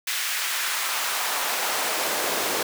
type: noise with high-pass filter sweep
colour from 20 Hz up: pink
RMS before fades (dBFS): -26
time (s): 0.07-2.63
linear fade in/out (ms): 5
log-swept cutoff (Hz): 2000 to 380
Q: 1.1
effects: none